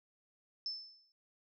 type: tone with exponential decay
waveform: sine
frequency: 5274 Hz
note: E8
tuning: in tune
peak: -34 dBFS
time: 0.66-1.12 s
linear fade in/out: 1 ms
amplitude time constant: 100 ms
effects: none